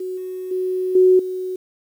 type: tone with level steps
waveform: sine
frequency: 370 Hz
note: F#4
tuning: in tune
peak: -24 / -26 / -19 / -9 / -23 dBFS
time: 0-1.56 s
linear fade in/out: 5 ms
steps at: 0.17 / 0.51 / 0.95 / 1.19 s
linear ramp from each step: 5 ms
effects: 8-bit